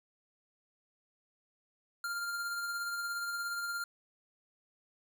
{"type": "tone with tremolo", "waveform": "square", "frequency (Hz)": 1396.9, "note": "F6", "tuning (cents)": 0, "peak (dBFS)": -34, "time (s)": [2.04, 3.84], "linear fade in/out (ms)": 2, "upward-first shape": "triangle", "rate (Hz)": 17, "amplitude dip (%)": 35, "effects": []}